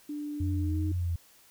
sine tone with pitch glide, 294.9 to 310.1 Hz, D4 to D#4, +7 to -6 cents, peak -33 dBFS, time 0.09-0.92 s, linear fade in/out 5 ms, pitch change +87 cents, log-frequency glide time 0.57-0.76 s
sine tone with vibrato, 86.7 Hz, F2, 12 cents flat, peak -27 dBFS, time 0.4-1.16 s, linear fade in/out 5 ms, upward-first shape triangle, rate 2.3 Hz, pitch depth 64 cents each way
effects white hiss -59 dBFS RMS until 1.5 s

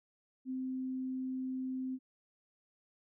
sine tone, 259.3 Hz, C4, 15 cents flat, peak -35 dBFS, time 0.45-1.99 s, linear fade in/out 50 ms, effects none

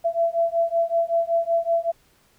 sine beating tone pair, 669 / 674.3 Hz, E5 / E5, +25 / +39 cents, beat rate 5.3 Hz, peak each -22 / -22 dBFS, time 0.04-1.92 s, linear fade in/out 20 ms, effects pink hiss -60 dBFS RMS until 2.38 s

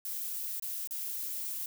violet noise with dropouts, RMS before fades -37 dBFS, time 0.05-1.66 s, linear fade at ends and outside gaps 2 ms, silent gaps 0.598-0.623 / 0.874-0.908 s, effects none

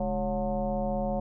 sine tone with frequency modulation, 381.4 Hz, G4, 47 cents flat, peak -26 dBFS, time 0-1.2 s, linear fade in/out 5 ms, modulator 172 Hz, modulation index 2.2, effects none

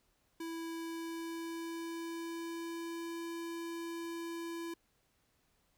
square tone with pitch glide, 330 to 335.8 Hz, E4 to E4, +2 to +32 cents, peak -40 dBFS, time 0.4-4.74 s, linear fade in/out 5 ms, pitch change +30 cents, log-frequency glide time 0.65-3.3 s, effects pink hiss -75 dBFS RMS until 5.77 s

